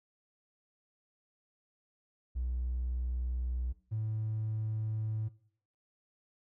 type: tone pair in turn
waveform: triangle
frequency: 61.74 / 109 Hz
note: B1 / A2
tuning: 0 / -16 cents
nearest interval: minor seventh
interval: 984 cents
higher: second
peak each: -28 dBFS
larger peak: neither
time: 2.35-3.73 / 3.91-5.29 s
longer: neither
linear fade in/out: 20 ms
effects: noise-tail reverb RT60 0.6 s tail -22 dB re dry + tanh soft clip ceiling -28 dBFS